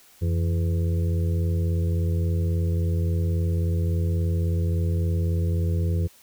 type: harmonic tone with a mistuned harmonic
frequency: 83.6 Hz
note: E2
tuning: 25 cents sharp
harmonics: 1 / 2 / 4 / 5 / 6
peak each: -21 / -29 / -37 / -37 / -39 dBFS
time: 0.21-6.08 s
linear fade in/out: 20 ms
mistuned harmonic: 1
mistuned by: +95 cents
effects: white hiss -54 dBFS RMS until 6.22 s